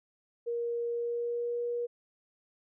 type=tone with pitch glide; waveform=sine; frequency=471.5 to 478.1 Hz; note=A#4 to A#4; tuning=+20 to +44 cents; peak=-30 dBFS; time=0.46-1.87 s; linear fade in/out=20 ms; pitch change=+24 cents; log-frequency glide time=0.88-1.63 s; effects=none